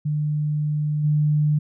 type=tone with level steps; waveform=sine; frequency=150 Hz; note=D3; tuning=37 cents sharp; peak=-20 / -16 dBFS; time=0.05-1.59 s; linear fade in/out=10 ms; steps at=1.03 s; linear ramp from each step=20 ms; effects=none